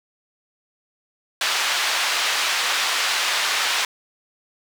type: band-pass noise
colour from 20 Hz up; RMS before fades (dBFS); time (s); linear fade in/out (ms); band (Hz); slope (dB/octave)
white; -22; 1.41-3.85; 2; 870 to 4000; 12
effects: none